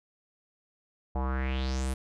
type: tone with low-pass filter sweep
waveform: square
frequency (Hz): 65.4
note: C2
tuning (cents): 0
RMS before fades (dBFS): -30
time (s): 1.15-1.94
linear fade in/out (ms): 5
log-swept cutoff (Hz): 770 to 11000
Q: 4.1
effects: none